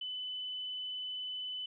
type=tone; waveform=sine; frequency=3008 Hz; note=F#7; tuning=28 cents sharp; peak=-37 dBFS; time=0.01-1.66 s; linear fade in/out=5 ms; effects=none